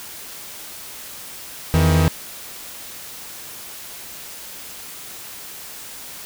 45% pulse tone pair together, 84.03 / 158.4 Hz, E2 / D#3, +34 / +31 cents, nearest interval major seventh, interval 1097 cents, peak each -16 dBFS, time 1.74-2.08 s, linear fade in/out 0 ms, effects white hiss -36 dBFS RMS until 6.25 s

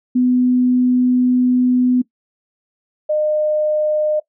sine tone pair in turn, 250.2 / 609 Hz, B3 / D#5, +23 / -37 cents, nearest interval octave + minor third, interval 1540 cents, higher second, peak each -11 / -14 dBFS, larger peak first, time 0.15-2.02 / 3.09-4.2 s, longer first, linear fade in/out 10 ms, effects noise-tail reverb RT60 0.1 s tail -19 dB re dry

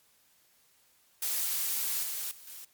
blue noise with level steps, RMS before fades -31 / -35 / -51 / -45 dBFS, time 1.22-2.65 s, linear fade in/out 5 ms, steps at 2.03 / 2.31 / 2.47 s, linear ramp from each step 2 ms, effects white hiss -66 dBFS RMS until 2.73 s + MP3 96 kbps

